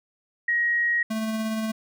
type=tone; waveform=sine; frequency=1890 Hz; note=A#6; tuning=23 cents sharp; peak=-20 dBFS; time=0.48-1.03 s; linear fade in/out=5 ms
type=tone with tremolo; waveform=square; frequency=220 Hz; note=A3; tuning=in tune; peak=-25 dBFS; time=1.1-1.72 s; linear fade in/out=10 ms; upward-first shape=sine; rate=17 Hz; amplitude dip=25%
effects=none